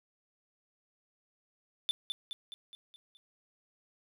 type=tone with echo; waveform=triangle; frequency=3520 Hz; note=A7; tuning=in tune; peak=-26 dBFS; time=1.89-1.91 s; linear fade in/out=0 ms; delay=210 ms; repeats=6; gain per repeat=-5 dB; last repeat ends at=3.17 s; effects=none